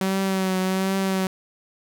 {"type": "tone with vibrato", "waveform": "sawtooth", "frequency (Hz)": 189.8, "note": "F#3", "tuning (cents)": 44, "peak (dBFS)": -17, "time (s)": [0.01, 1.27], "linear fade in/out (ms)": 2, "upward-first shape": "triangle", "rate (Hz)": 1.3, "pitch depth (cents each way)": 36, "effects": []}